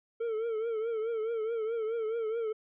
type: tone with vibrato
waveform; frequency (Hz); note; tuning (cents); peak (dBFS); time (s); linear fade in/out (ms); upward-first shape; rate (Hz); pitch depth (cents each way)
triangle; 449.3; A4; +36; -28; 0.2-2.53; 10; triangle; 4.7; 91
effects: resampled to 8000 Hz